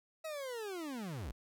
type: linear sweep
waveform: 40% pulse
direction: down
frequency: 649 to 43.65 Hz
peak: -39 dBFS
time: 0.24-1.32 s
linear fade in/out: 10 ms
effects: none